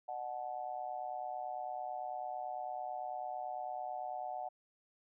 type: tone with amplitude modulation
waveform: sine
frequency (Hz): 738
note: F#5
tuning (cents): -5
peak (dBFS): -34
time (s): 0.08-4.49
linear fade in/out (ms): 10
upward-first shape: sine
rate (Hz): 129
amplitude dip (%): 95
effects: none